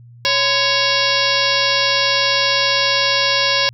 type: harmonic tone with a mistuned harmonic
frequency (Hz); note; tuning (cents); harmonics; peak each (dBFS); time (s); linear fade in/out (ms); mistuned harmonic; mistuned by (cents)
555; C#5; +2; 1 / 2 / 3 / 4 / 5 / 6 / 7 / 8 / 9 / 10; -23 / -23 / -23 / -23 / -23 / -23 / -23 / -23 / -23 / -23; 0.25-3.69; 0; 2; -140
effects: added 119 Hz sine -39 dBFS peak until 3.73 s